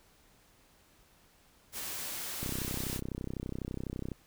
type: noise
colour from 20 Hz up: white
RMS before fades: -39 dBFS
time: 1.72-3.01 s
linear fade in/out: 50 ms
type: click train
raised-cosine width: 3 ms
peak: -24 dBFS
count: 55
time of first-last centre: 2.43-4.117 s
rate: 32 Hz
effects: pink hiss -64 dBFS RMS until 4.26 s